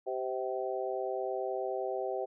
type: harmonic tone with a mistuned harmonic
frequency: 129.5 Hz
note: C3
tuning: 17 cents flat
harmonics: 3 / 4 / 5 / 6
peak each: -36 / -37 / -38 / -39 dBFS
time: 0.06-2.26 s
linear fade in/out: 20 ms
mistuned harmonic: 6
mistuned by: -21 cents
effects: none